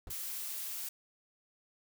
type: noise with exponential decay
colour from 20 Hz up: brown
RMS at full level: -40 dBFS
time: 0.07-0.18 s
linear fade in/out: 2 ms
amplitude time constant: 23 ms
type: noise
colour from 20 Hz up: blue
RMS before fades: -40 dBFS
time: 0.1-0.89 s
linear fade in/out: 5 ms
effects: none